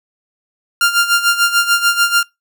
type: tone with tremolo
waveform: sawtooth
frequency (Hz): 1396.9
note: F6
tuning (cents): 0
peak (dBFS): -5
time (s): 0.81-2.23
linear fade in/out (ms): 2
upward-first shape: sine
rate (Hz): 6.8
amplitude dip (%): 75
effects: noise-tail reverb RT60 0.2 s tail -24 dB re dry